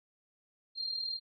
sine tone with amplitude modulation, 4194 Hz, C8, 3 cents sharp, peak -31 dBFS, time 0.75-1.2 s, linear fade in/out 50 ms, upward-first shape sine, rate 39.6 Hz, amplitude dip 60%, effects none

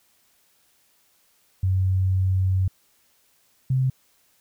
sine tone pair in turn, 94 / 130.61 Hz, F#2 / C3, +28 / -3 cents, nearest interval tritone, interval 569 cents, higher second, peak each -18 dBFS, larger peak neither, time 1.63-2.68 / 3.7-3.9 s, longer first, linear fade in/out 5 ms, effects white hiss -63 dBFS RMS until 4.4 s

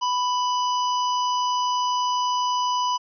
harmonic tone, 992 Hz, B5, 7 cents sharp, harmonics 1 / 3 / 5 / 6, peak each -21 / -31 / -35 / -37 dBFS, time 0.01-2.98 s, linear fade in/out 20 ms, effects none

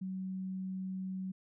sine tone, 188.2 Hz, F#3, 30 cents sharp, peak -36 dBFS, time 0.01-1.32 s, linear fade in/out 10 ms, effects none

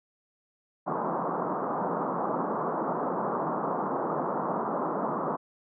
white band-pass noise, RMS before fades -30 dBFS, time 0.86-5.37 s, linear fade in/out 20 ms, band 150 to 1200 Hz, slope 48 dB/octave, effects none

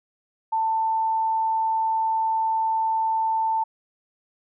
sine tone, 890 Hz, A5, 20 cents sharp, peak -20 dBFS, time 0.52-3.64 s, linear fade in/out 10 ms, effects none

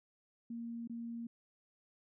sine tone with dropouts, 233.1 Hz, A#3, in tune, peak -40 dBFS, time 0.5-1.27 s, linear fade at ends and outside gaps 5 ms, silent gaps 0.875-0.896 s, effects none

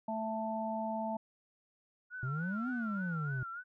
harmonic tone, 220.6 Hz, A3, 5 cents sharp, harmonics 1 / 3 / 4, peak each -38 / -38 / -38 dBFS, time 0.08-1.17 s, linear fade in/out 5 ms
sine tone with vibrato, 1425 Hz, F6, 34 cents sharp, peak -40 dBFS, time 2.1-3.64 s, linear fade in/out 50 ms, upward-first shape sine, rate 3.4 Hz, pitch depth 100 cents each way
triangle exponential two-way sweep, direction up then down, 123.47 to 260 to 123.47 Hz, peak -32 dBFS, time 2.23-3.43 s, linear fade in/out 0 ms, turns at 2.69 s
effects none

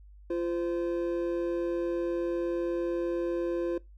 triangle tone pair together, 344.4 / 516 Hz, F4 / C5, -24 / -24 cents, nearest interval perfect fifth, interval 700 cents, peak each -27 / -32 dBFS, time 0.3-3.78 s, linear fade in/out 5 ms, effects noise-tail reverb RT60 0.2 s tail -21 dB re dry + added 50 Hz sine -49 dBFS peak until 3.97 s

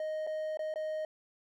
triangle tone with dropouts, 622.3 Hz, D#5, in tune, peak -31 dBFS, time 0-1.05 s, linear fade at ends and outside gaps 2 ms, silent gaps 0.267-0.272 / 0.572-0.592 / 0.74-0.758 s, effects none

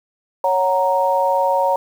sine chord, F# major, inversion second, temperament equal, 554.4 / 740 / 932.3 Hz, C#5 / F#5 / A#5, 0 / 0 / 0 cents, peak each -18 / -22 / -17 dBFS, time 0.44-1.76 s, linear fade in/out 2 ms, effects 7-bit

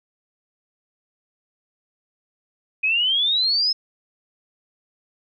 sine exponential sweep, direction up, 2492 to 5230 Hz, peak -17 dBFS, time 2.83-3.73 s, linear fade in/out 10 ms, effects none

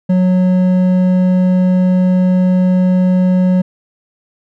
triangle tone with hard clipping, 183.3 Hz, F#3, 16 cents flat, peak -10 dBFS, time 0.09-3.62 s, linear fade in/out 10 ms, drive 10 dB, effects none

